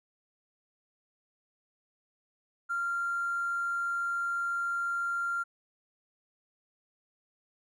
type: tone with hard clipping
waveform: triangle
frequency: 1387 Hz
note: F6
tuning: 12 cents flat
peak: -29 dBFS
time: 2.69-5.44 s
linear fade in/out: 20 ms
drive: 3 dB
effects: none